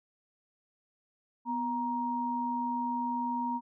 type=tone pair together; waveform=sine; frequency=246.9 / 939.7 Hz; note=B3 / A#5; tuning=0 / +14 cents; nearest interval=octave + major seventh; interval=2314 cents; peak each=-34 / -31 dBFS; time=1.45-3.61 s; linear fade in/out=50 ms; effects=none